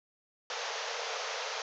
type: band-pass noise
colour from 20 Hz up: pink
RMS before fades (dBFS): -37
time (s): 0.5-1.62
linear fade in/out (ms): 2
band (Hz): 440 to 6600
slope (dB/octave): 96
effects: none